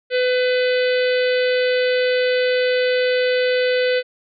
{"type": "harmonic tone", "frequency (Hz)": 502, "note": "B4", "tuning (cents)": 28, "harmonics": [1, 3, 4, 5, 6, 7, 8, 9], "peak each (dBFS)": [-16, -26, -28, -30, -32, -33, -34, -35], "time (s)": [0.1, 4.03], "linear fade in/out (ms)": 50, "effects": []}